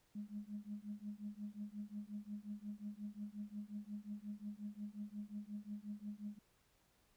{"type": "tone with tremolo", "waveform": "sine", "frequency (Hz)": 207.7, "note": "G#3", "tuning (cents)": 0, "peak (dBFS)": -40, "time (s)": [0.15, 6.39], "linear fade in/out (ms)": 5, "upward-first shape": "triangle", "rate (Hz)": 5.6, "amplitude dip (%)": 100, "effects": ["tanh soft clip ceiling -36 dBFS", "pink hiss -75 dBFS RMS until 7.16 s"]}